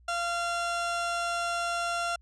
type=tone pair together; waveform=30% pulse; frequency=689.5 / 1379 Hz; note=F5 / F6; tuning=-22 / -22 cents; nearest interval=octave; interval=1200 cents; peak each=-28 / -32 dBFS; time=0.08-2.16 s; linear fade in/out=5 ms; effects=added 60 Hz sine -55 dBFS peak until 2.21 s + resampled to 22050 Hz